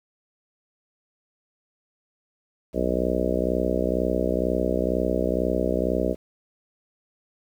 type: harmonic tone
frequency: 62.1 Hz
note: B1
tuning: 10 cents sharp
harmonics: 1 / 3 / 4 / 5 / 6 / 7 / 8 / 9 / 10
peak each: -30 / -30 / -30 / -30 / -30 / -30 / -30 / -30 / -30 dBFS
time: 2.73-6.16 s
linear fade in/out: 50 ms
effects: 9-bit